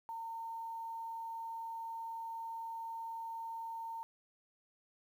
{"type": "tone with quantisation", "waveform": "sine", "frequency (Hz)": 911, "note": "A#5", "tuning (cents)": -40, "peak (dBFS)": -40, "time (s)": [0.09, 4.03], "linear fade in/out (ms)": 0, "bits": 11, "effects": []}